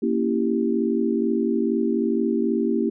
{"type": "chord", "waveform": "sine", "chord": "A# diminished seventh", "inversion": "none", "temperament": "equal", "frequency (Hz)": [233.1, 277.2, 329.6, 392], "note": ["A#3", "C#4", "E4", "G4"], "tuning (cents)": [0, 0, 0, 0], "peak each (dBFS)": [-23, -27, -25, -25], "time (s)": [0.02, 2.9], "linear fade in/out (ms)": 10, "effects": []}